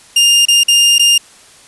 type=tone with dropouts; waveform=sawtooth; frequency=2810 Hz; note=F7; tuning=10 cents sharp; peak=-3 dBFS; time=0.16-1.18 s; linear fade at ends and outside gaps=5 ms; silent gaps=0.454-0.483 / 0.635-0.682 / 0.983-0.994 s; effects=white hiss -42 dBFS RMS until 1.67 s + resampled to 24000 Hz